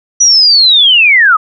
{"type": "linear sweep", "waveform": "sine", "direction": "down", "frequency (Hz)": [5920, 1207], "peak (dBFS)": -3, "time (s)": [0.2, 1.37], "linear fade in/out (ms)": 10, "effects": []}